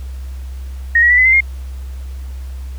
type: tone with pitch steps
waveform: sine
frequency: 1864.7 / 1914.9 / 1966.5 / 2019 / 2074 / 2130 Hz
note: A#6 / A#6 / B6 / B6 / C7 / C7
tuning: 0 / +46 / -8 / +38 / -16 / +30 cents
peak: -7 dBFS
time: 0.95-1.406 s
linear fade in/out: 5 ms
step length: 76 ms
effects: added 65 Hz sine -24 dBFS peak until 2.78 s + pink hiss -46 dBFS RMS until 2.78 s